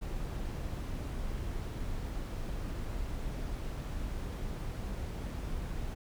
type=noise; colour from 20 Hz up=brown; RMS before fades=-37 dBFS; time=0.01-5.95 s; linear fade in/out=20 ms; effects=none